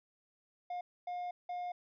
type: tone bursts at uneven times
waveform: triangle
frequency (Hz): 713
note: F5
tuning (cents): +36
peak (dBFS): -35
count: 3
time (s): 0.7-0.81 / 1.07-1.31 / 1.49-1.72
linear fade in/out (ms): 5
effects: resampled to 11025 Hz